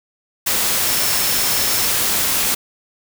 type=tone in noise; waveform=sine; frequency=5340 Hz; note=E8; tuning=22 cents sharp; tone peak=-26 dBFS; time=0.86-1.87 s; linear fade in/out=10 ms; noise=white; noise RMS=-18 dBFS; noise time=0.46-2.55 s; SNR=-11 dB; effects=none